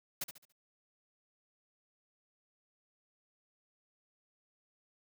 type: noise with echo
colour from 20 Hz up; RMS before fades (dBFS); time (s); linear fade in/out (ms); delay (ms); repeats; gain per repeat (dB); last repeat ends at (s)
white; -37; 0.21-0.24; 5; 71; 4; -9; 0.524
effects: none